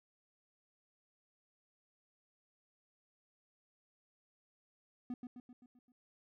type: tone with echo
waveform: triangle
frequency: 246.9 Hz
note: B3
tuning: in tune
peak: -36 dBFS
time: 5.1-5.14 s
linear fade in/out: 2 ms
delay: 130 ms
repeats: 6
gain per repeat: -5 dB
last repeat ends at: 5.92 s
effects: none